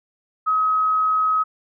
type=tone; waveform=sine; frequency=1272 Hz; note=D#6; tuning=38 cents sharp; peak=-16 dBFS; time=0.46-1.44 s; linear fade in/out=20 ms; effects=none